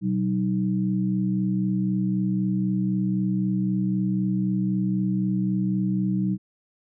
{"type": "tone cluster", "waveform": "sine", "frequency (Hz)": [124.6, 188.5, 309.7], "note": ["B2", "F#3", "D#4"], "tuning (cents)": [16, 32, -8], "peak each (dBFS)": [-29, -22, -30], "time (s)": [0.01, 6.38], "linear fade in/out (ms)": 50, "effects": []}